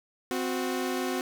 sawtooth tone pair together, 258.7 / 365.8 Hz, C4 / F#4, -19 / -20 cents, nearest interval tritone, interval 599 cents, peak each -27 dBFS, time 0.31-1.21 s, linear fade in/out 0 ms, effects 8-bit

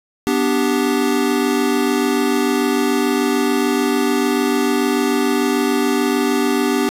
square chord, G major, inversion first, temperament equal, 246.9 / 293.7 / 392 Hz, B3 / D4 / G4, 0 / 0 / 0 cents, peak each -20 dBFS, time 0.27-6.89 s, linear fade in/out 0 ms, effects resampled to 32000 Hz + 7-bit

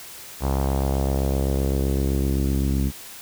sawtooth tone with low-pass filter sweep, 67.8 Hz, C#2, 38 cents flat, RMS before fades -22 dBFS, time 0.4-2.92 s, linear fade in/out 50 ms, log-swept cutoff 950 to 250 Hz, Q 1.9, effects white hiss -40 dBFS RMS until 3.21 s

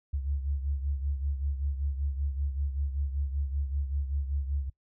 sine beating tone pair, 69.3 / 74.5 Hz, C#2 / D2, 0 / +25 cents, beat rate 5.2 Hz, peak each -29 / -36 dBFS, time 0.13-4.7 s, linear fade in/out 10 ms, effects noise-tail reverb RT60 0.1 s tail -21 dB re dry

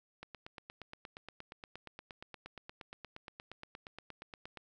click train, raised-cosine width 0.3 ms, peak -30 dBFS, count 38, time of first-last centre 0.23-4.573 s, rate 8.52 Hz, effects none

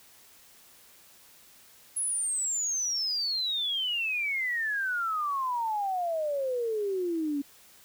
sine exponential sweep, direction down, 10720 to 277.2 Hz, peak -27 dBFS, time 1.96-7.42 s, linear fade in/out 10 ms, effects white hiss -56 dBFS RMS until 7.84 s

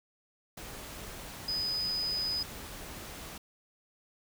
sine tone in noise, 4995 Hz, D#8, 6 cents sharp, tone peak -30 dBFS, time 1.48-2.43 s, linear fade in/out 5 ms, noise pink, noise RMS -44 dBFS, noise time 0.57-3.38 s, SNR +11 dB, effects none

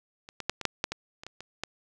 clicks, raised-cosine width 0.2 ms, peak -27 / -18 / -9 / -18 / -7 / -9 / -15 / -25 / -23 / -24 / -14 dBFS, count 11, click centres 0.289 / 0.403 / 0.496 / 0.613 / 0.653 / 0.841 / 0.92 / 1.235 / 1.266 / 1.406 / 1.636 s, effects none

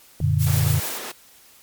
click, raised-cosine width 2 ms, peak -20 dBFS, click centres 0.203 s
sine chord, Gb augmented, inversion none, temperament equal, 92.5 / 116.54 / 146.83 Hz, Gb2 / Bb2 / D3, 0 / 0 / 0 cents, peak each -21 / -22 / -20 dBFS, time 0.21-0.8 s, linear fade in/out 10 ms
blue noise with tremolo, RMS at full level -28 dBFS, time 0.38-1 s, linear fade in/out 50 ms, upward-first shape square, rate 6.9 Hz, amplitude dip 30%
pink high-pass noise, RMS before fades -33 dBFS, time 0.46-1.12 s, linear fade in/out 10 ms, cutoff 360 Hz, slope 12 dB/octave
effects white hiss -51 dBFS RMS until 1.62 s + MP3 96 kbps

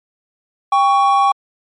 triangle tone pair together, 795.2 / 1117 Hz, G5 / C#6, +25 / +13 cents, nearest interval tritone, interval 588 cents, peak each -11 dBFS, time 0.72-1.32 s, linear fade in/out 5 ms, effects MP3 48 kbps

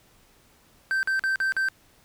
triangle tone bursts, 1557 Hz, G6, 12 cents flat, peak -20 dBFS, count 5, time 0.91-1.686 s, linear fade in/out 0 ms, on 120 ms, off 44 ms, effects pink hiss -59 dBFS RMS until 2.04 s

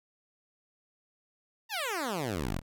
10% pulse exponential sweep, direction down, 949 to 35.3 Hz, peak -23 dBFS, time 1.69-2.62 s, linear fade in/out 50 ms, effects none

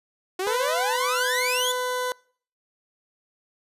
sawtooth exponential sweep, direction up, 359.7 to 3564 Hz, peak -21 dBFS, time 0.39-1.72 s, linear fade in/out 5 ms
20% pulse tone, 501 Hz, B4, 25 cents sharp, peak -20 dBFS, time 0.47-2.12 s, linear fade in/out 0 ms
effects noise-tail reverb RT60 0.5 s tail -25 dB re dry + resampled to 32000 Hz

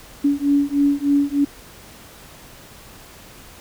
sine beating tone pair, 282.8 / 286.1 Hz, C#4 / D4, +35 / -45 cents, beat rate 3.3 Hz, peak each -18 dBFS, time 0.24-1.45 s, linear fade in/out 10 ms, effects pink hiss -43 dBFS RMS until 3.6 s

